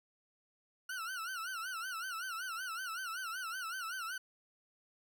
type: tone with vibrato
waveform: 40% pulse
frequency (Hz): 1421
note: F6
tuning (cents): +30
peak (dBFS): -38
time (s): 0.89-4.18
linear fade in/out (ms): 5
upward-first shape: sine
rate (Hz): 5.3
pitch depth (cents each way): 150
effects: none

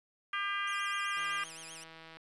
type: harmonic tone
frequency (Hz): 400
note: G4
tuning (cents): +35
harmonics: 3 / 4 / 5 / 6 / 7 / 8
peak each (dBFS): -36 / -38 / -40 / -42 / -43 / -44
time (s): 0.33-1.44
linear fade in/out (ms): 5
type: tone with vibrato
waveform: 10% pulse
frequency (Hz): 2815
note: F7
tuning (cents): +13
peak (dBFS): -38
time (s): 0.67-1.84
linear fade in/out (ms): 5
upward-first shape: sine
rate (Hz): 7.8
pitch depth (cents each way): 260
type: click train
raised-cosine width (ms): 0.3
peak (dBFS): -35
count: 163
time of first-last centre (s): 1.17-2.17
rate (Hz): 162
effects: resampled to 24000 Hz + 10-bit

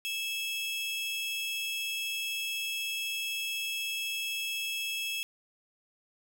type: tone pair together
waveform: 40% pulse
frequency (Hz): 2627 / 3304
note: E7 / G#7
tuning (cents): -7 / -10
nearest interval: major third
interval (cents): 397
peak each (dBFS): -33 / -35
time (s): 0.05-5.23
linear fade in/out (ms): 0
effects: none

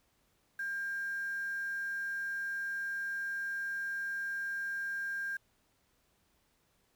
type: tone with quantisation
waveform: sine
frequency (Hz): 1600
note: G6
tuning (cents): +35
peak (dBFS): -34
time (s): 0.59-5.37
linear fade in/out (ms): 5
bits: 9
effects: pink hiss -73 dBFS RMS until 6.95 s

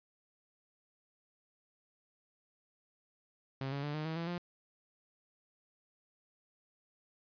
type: tone with pitch steps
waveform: sawtooth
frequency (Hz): 134.6 / 140.64 / 146.95 / 153.55 / 160.44 / 167.64 / 175.16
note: C3 / C#3 / D3 / D#3 / E3 / E3 / F3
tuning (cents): +49 / +25 / +1 / -23 / -47 / +29 / +5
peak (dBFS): -32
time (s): 3.61-4.38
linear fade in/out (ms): 2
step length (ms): 110
effects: resampled to 11025 Hz

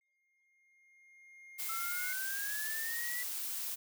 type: tone with exponential growth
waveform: triangle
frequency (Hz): 2128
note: C7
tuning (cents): +29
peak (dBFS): -38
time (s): 0.01-2.13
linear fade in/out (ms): 2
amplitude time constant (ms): 460
type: noise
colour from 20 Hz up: blue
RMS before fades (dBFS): -39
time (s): 1.58-3.76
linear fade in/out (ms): 20
type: linear sweep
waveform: sine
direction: up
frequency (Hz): 1318.5 to 1975.5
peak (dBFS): -39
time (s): 1.69-3.23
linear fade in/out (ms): 5
effects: none

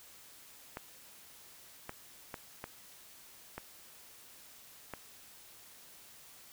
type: clicks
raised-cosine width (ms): 0.5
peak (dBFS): -25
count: 6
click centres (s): 0.771 / 1.894 / 2.342 / 2.641 / 3.58 / 4.937
effects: white hiss -56 dBFS RMS until 6.52 s

